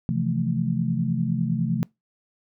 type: chord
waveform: sine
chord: F major seventh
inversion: second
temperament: equal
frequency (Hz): 130.81 / 164.81 / 174.61 / 220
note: C3 / E3 / F3 / A3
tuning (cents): 0 / 0 / 0 / 0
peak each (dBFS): -27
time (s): 0.09-1.83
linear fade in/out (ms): 0
effects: noise-tail reverb RT60 0.2 s tail -25 dB re dry